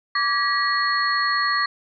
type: tone cluster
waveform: sine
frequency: 1159 / 1656 / 1925 / 4316 Hz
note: D6 / G#6 / B6 / C#8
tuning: -23 / -5 / -45 / -47 cents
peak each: -22 / -29 / -23 / -26 dBFS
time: 0.15-1.66 s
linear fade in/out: 5 ms
effects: none

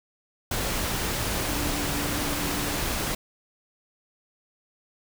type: tone in noise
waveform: sine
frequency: 290.4 Hz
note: D4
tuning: 19 cents flat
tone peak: -34 dBFS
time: 1.48-2.78 s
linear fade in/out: 5 ms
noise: pink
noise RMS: -28 dBFS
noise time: 0.51-3.15 s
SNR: -9 dB
effects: none

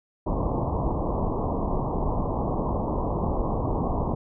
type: low-pass noise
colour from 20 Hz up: pink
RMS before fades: -26 dBFS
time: 0.26-4.15 s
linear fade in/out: 10 ms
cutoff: 1100 Hz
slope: 96 dB/octave
effects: none

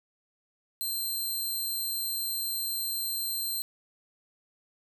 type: tone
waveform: 5% pulse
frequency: 4136 Hz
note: C8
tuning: 21 cents flat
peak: -23 dBFS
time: 0.81-3.62 s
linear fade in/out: 0 ms
effects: none

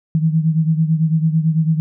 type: beating tone pair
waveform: sine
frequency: 158 / 167 Hz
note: D#3 / E3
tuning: +27 / +23 cents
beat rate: 9 Hz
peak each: -14 / -19 dBFS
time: 0.15-1.8 s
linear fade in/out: 0 ms
effects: none

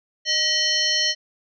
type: harmonic tone with a mistuned harmonic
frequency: 610 Hz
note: D#5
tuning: 34 cents flat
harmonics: 1 / 3 / 5 / 7 / 9 / 10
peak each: -35 / -26 / -24 / -23 / -25 / -30 dBFS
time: 0.25-1.15 s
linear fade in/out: 50 ms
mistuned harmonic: 3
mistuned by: +75 cents
effects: none

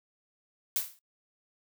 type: noise with exponential decay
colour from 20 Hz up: blue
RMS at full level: -26 dBFS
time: 0.76-0.99 s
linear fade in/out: 1 ms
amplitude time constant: 49 ms
effects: noise-tail reverb RT60 0.1 s tail -21 dB re dry

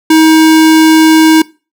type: tone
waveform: square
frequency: 317.4 Hz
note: D#4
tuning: 35 cents sharp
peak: -3 dBFS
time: 0.1-1.42 s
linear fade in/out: 5 ms
effects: noise-tail reverb RT60 0.3 s tail -21 dB re dry

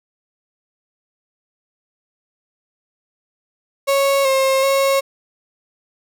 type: tone with pitch steps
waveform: 35% pulse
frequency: 552 / 534 / 546 Hz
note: C#5 / C5 / C#5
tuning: -7 / +35 / -26 cents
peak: -12 dBFS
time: 3.87-5.01 s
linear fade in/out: 20 ms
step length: 380 ms
effects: none

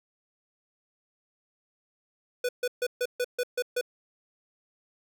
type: tone bursts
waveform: square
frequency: 493.9 Hz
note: B4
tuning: in tune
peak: -26 dBFS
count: 8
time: 2.44-3.812 s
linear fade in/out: 5 ms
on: 49 ms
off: 140 ms
effects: none

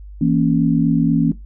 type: chord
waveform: sine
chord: A# diminished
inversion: second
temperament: equal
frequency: 164.81 / 233.1 / 277.2 Hz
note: E3 / A#3 / C#4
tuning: 0 / 0 / 0 cents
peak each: -17 dBFS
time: 0.21-1.32 s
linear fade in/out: 5 ms
effects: noise-tail reverb RT60 0.2 s tail -18 dB re dry + added 50 Hz sine -33 dBFS peak until 1.45 s

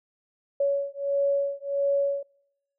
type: beating tone pair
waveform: sine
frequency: 560 / 561.5 Hz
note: C#5 / C#5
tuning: +18 / +22 cents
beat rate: 1.5 Hz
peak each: -26 dBFS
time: 0.6-2.23 s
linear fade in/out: 5 ms
effects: noise-tail reverb RT60 0.8 s tail -24 dB re dry

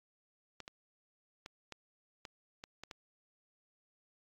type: clicks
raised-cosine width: 0.2 ms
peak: -28 dBFS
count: 8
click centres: 0.603 / 0.679 / 1.461 / 1.723 / 2.252 / 2.639 / 2.836 / 2.912 s
effects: AAC 64 kbps

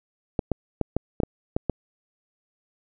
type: clicks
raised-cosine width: 2 ms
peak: -9 dBFS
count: 8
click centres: 0.392 / 0.517 / 0.813 / 0.966 / 1.202 / 1.234 / 1.565 / 1.697 s
effects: none

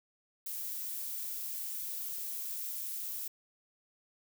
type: noise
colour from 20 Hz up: violet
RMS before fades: -39 dBFS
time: 0.46-3.28 s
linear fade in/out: 5 ms
effects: none

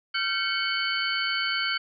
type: tone cluster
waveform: sine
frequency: 1378 / 1546 / 2216 / 3040 / 4482 Hz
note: F6 / G6 / C#7 / F#7 / C#8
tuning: -24 / -24 / -1 / +46 / +18 cents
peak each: -31 dBFS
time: 0.14-1.78 s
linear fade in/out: 10 ms
effects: none

